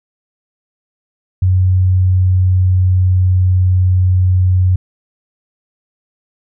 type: tone with pitch glide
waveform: sine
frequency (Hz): 92.5 to 91.91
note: F#2 to F#2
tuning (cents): 0 to -11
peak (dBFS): -8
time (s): 1.42-4.76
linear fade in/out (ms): 5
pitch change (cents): -11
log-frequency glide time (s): 1.82-3.66
effects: none